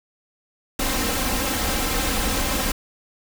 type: noise with comb filter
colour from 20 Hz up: pink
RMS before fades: -23 dBFS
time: 0.79-2.72 s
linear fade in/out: 5 ms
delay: 3.8 ms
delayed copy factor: +0.7
effects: none